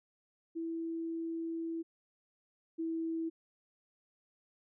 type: tone pair in turn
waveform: sine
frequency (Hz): 329.6 / 326.9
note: E4 / E4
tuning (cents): 0 / -14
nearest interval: unison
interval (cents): 14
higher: first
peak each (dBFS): -35 / -33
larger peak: second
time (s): 0.55-1.83 / 2.78-3.3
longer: first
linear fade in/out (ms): 20
effects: none